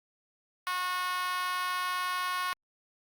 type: tone with high-pass filter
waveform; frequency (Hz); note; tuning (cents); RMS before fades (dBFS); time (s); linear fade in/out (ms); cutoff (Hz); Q
5% pulse; 364.1; F#4; -28; -32; 0.67-2.53; 0; 1100; 4.5
effects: Opus 48 kbps